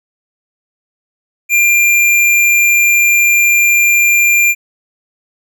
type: tone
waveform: square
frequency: 2388 Hz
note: D7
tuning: 28 cents sharp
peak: -8 dBFS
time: 1.49-4.55 s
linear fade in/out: 50 ms
effects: none